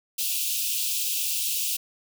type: high-pass noise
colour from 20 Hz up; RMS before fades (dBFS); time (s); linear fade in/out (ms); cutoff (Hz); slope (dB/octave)
white; -27; 0.18-1.77; 10; 2500; 96
effects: none